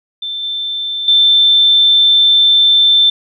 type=tone with level steps; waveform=sine; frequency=3550 Hz; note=A7; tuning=15 cents sharp; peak=-19 / -17 / -6 dBFS; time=0.22-3.1 s; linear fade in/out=5 ms; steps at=0.43 / 1.08 s; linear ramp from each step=2 ms; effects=none